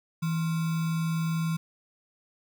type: tone with sample-and-hold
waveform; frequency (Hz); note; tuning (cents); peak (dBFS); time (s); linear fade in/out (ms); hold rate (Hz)
sine; 163.5; E3; -14; -25; 0.22-1.57; 10; 1225
effects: none